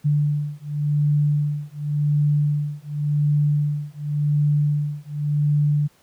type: beating tone pair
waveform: sine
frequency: 146.83 / 147.73 Hz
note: D3 / D3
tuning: 0 / +11 cents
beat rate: 0.9 Hz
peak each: -21 dBFS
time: 0.04-5.88 s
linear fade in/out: 20 ms
effects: pink hiss -58 dBFS RMS until 6.02 s + high-pass 60 Hz 12 dB/octave